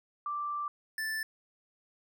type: tone pair in turn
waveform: sine / square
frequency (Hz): 1174.7 / 1760.1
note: D6 / A6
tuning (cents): 0 / 0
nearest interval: perfect fifth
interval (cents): 700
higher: second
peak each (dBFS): -32 / -33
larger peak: first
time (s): 0.26-0.68 / 0.98-1.23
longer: first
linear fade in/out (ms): 2
effects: none